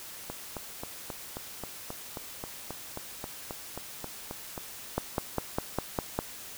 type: two click trains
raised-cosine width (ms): 1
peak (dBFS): -22 / -13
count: 17 / 7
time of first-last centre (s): 0.3-4.578 / 4.98-6.19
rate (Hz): 3.74 / 4.96
effects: white hiss -44 dBFS RMS until 6.57 s